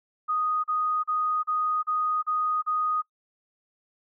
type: tone bursts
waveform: sine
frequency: 1243 Hz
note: D#6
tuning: 2 cents flat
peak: -23 dBFS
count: 7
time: 0.28-3.022 s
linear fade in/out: 20 ms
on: 360 ms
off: 37 ms
effects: noise-tail reverb RT60 0.1 s tail -22 dB re dry